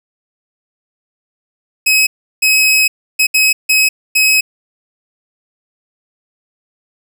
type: tone bursts at uneven times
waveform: sawtooth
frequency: 2551 Hz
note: D#7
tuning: 43 cents sharp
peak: -5 dBFS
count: 6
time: 1.86-2.07 / 2.42-2.88 / 3.19-3.27 / 3.34-3.53 / 3.69-3.89 / 4.15-4.41 s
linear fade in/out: 10 ms
effects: none